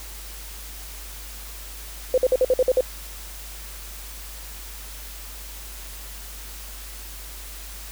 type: tone bursts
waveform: sine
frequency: 511 Hz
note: C5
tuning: 41 cents flat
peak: -14 dBFS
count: 8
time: 2.14-2.808 s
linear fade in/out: 2 ms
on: 38 ms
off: 52 ms
effects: added 50 Hz sine -38 dBFS peak until 7.91 s + white hiss -40 dBFS RMS until 7.91 s